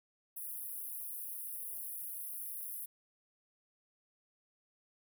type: high-pass noise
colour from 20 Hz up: pink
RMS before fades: -43 dBFS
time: 0.36-2.86 s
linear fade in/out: 10 ms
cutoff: 10000 Hz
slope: 96 dB/octave
effects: none